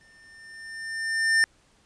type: tone with exponential growth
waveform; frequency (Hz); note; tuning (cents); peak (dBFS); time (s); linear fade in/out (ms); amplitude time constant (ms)
square; 1800; A6; +39; -17; 0.01-1.44; 0; 310
effects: pink hiss -62 dBFS RMS until 1.85 s + resampled to 22050 Hz